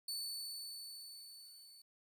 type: tone with level ramp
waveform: sawtooth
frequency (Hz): 4482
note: C#8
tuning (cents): +18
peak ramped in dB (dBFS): -36 to -55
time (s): 0.08-1.82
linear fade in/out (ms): 5
effects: 12-bit